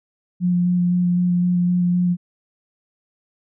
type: tone with vibrato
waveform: sine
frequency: 177.5 Hz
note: F3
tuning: 28 cents sharp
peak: -15 dBFS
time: 0.4-2.17 s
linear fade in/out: 50 ms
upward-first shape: square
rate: 3.9 Hz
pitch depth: 10 cents each way
effects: none